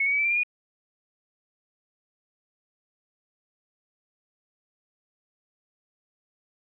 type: tone with pitch steps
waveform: sine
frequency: 2200 / 2240 / 2280 / 2321 / 2363 / 2406 / 2450 Hz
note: C#7 / C#7 / C#7 / D7 / D7 / D7 / D#7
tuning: -14 / +18 / +48 / -21 / +10 / +41 / -27 cents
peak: -21 dBFS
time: 0-0.434 s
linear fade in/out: 5 ms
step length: 62 ms
effects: none